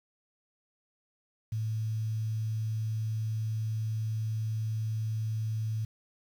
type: tone with quantisation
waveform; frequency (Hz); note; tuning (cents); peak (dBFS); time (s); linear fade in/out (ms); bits
sine; 110; A2; 0; -29; 1.52-5.85; 5; 9
effects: none